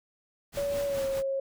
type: noise with tremolo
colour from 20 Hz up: pink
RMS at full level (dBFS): -39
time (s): 0.52-1.23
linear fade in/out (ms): 50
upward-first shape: sine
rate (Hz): 4.7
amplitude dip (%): 45
type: tone with pitch glide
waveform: sine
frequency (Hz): 567 to 542.3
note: C#5 to C#5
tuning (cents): +39 to -38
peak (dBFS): -27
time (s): 0.57-1.4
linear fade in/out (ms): 5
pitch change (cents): -77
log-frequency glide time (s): 0.86-1.03
effects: none